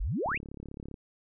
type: exponential sweep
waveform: sine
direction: up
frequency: 34.65 to 2895 Hz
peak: -28 dBFS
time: 0-0.38 s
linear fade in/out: 10 ms
type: click train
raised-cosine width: 3 ms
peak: -29 dBFS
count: 25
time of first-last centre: 0.26-0.942 s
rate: 35.2 Hz
effects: none